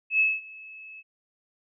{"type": "tone with ADSR envelope", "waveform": "sine", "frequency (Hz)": 2594, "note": "E7", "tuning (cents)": -28, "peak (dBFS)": -17, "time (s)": [0.1, 1.03], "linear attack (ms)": 96, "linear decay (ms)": 210, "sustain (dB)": -24, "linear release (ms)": 38, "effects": []}